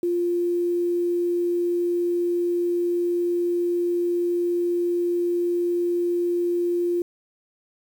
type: tone with quantisation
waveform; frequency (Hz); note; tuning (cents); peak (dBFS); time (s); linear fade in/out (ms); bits
sine; 349.2; F4; 0; -20; 0.03-7.02; 2; 8
effects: none